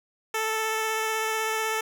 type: tone with vibrato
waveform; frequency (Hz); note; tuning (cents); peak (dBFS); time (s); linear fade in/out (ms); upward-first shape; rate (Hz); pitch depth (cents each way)
10% pulse; 440; A4; 0; -17; 0.34-1.81; 5; sine; 16; 11
effects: none